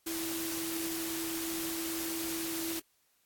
sine tone in noise, 329.6 Hz, E4, in tune, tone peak -36 dBFS, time 0.06-2.8 s, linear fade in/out 10 ms, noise white, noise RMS -38 dBFS, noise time 0.06-2.8 s, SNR -1 dB, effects white hiss -72 dBFS RMS until 3.25 s + AAC 64 kbps

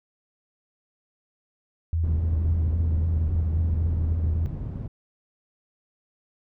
sine tone with vibrato, 81.4 Hz, E2, 21 cents flat, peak -21 dBFS, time 1.93-4.46 s, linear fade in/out 0 ms, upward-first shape sine, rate 3.7 Hz, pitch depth 30 cents each way
white low-pass noise, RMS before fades -32 dBFS, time 2.03-4.88 s, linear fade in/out 10 ms, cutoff 120 Hz, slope 12 dB/octave
effects none

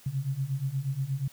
sine beating tone pair, 130.81 / 139.21 Hz, C3 / C#3, 0 / +8 cents, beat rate 8.4 Hz, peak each -32 / -30 dBFS, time 0.06-1.28 s, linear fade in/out 5 ms, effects white hiss -55 dBFS RMS until 1.32 s

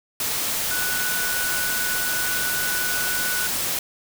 sine tone in noise, 1480 Hz, F#6, in tune, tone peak -26 dBFS, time 0.71-3.47 s, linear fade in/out 2 ms, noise white, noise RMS -25 dBFS, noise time 0.2-3.79 s, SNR -4 dB, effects none

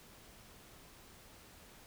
silence, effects pink hiss -58 dBFS RMS until 1.86 s

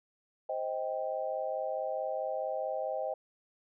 sine chord, C minor, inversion none, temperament just, 523.3 / 627.9 / 784.9 Hz, C5 / Eb5 / G5, 0 / +16 / +2 cents, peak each -36 / -35 / -38 dBFS, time 0.49-3.14 s, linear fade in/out 5 ms, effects none

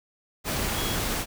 sine tone in noise, 3322 Hz, G#7, in tune, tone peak -35 dBFS, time 0.73-0.98 s, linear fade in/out 50 ms, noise pink, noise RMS -28 dBFS, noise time 0.44-1.26 s, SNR -10 dB, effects none

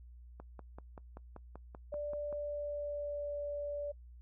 click train, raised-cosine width 1 ms, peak -34 dBFS, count 11, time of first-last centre 0.4-2.327 s, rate 5.19 Hz
sine tone with pitch glide, 587 to 579.9 Hz, D5 to D5, -1 to -22 cents, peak -36 dBFS, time 1.92-3.92 s, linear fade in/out 10 ms, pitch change -21 cents, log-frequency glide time 2.16-3.4 s
effects noise-tail reverb RT60 0.1 s tail -23 dB re dry + added 60 Hz sine -51 dBFS peak until 4.21 s

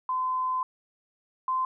sine tone pair in turn, 1025 / 1034.5 Hz, C6 / C6, -36 / -20 cents, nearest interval unison, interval 16 cents, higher second, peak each -25 / -24 dBFS, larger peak second, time 0.09-0.63 / 1.48-1.65 s, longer first, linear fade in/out 2 ms, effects none

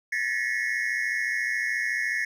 triangle tone cluster, 1723 / 1848 / 1942 / 2165 Hz, A6 / A#6 / B6 / C#7, -37 / -16 / -30 / -41 cents, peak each -29 dBFS, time 0.12-2.25 s, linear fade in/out 5 ms, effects none

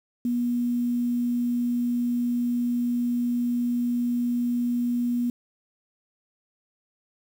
sine tone with quantisation, 241.5 Hz, B3, 39 cents flat, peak -22 dBFS, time 0.25-5.3 s, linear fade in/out 2 ms, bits 8, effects none

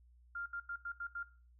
sine tone bursts at uneven times, 1396.9 Hz, F6, in tune, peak -39 dBFS, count 6, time 0.35-0.46 / 0.53-0.6 / 0.69-0.76 / 0.85-0.92 / 1-1.07 / 1.15-1.23 s, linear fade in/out 5 ms, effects noise-tail reverb RT60 0.4 s tail -17 dB re dry + added 60 Hz sine -61 dBFS peak until 1.59 s

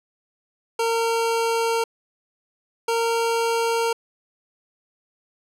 25% pulse tone pair in turn, 458.4 / 460.6 Hz, A#4 / A#4, -29 / -21 cents, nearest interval unison, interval 8 cents, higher second, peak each -16 dBFS, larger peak neither, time 0.79-1.84 / 2.88-3.93 s, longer neither, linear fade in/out 5 ms, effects low-pass 11000 Hz 12 dB/octave

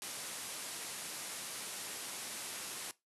white low-pass noise, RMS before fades -44 dBFS, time 0.02-2.91 s, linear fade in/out 0 ms, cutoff 12000 Hz, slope 96 dB/octave, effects noise-tail reverb RT60 0.2 s tail -19 dB re dry + high-pass 150 Hz 12 dB/octave

